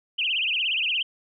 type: tone with vibrato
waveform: sine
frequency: 2795 Hz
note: F7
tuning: 1 cent sharp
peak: -22 dBFS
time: 0.18-1.03 s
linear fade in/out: 10 ms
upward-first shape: triangle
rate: 17 Hz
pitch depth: 250 cents each way
effects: none